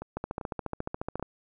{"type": "two click trains", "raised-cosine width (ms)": 1, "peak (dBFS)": [-18, -23], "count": [16, 4], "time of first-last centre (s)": [[0.17, 1.226], [0.02, 1.196]], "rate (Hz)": [14.2, 2.55], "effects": []}